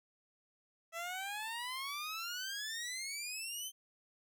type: exponential sweep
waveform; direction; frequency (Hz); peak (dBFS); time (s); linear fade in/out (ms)
15% pulse; up; 654 to 3136; -33; 0.92-3.72; 50
effects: none